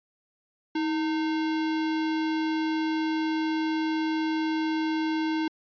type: tone with sample-and-hold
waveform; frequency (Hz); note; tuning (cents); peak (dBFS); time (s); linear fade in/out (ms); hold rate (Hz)
sine; 317.1; D#4; +33; -24; 0.75-5.48; 5; 1225
effects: resampled to 11025 Hz